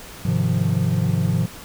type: chord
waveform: triangle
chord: F minor seventh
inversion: first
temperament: equal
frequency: 103.83 / 130.81 / 155.56 / 174.61 Hz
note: Ab2 / C3 / Eb3 / F3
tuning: 0 / 0 / 0 / 0 cents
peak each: -21 / -21 / -22 / -20 dBFS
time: 0.25-1.46 s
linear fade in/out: 5 ms
effects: pink hiss -39 dBFS RMS until 1.64 s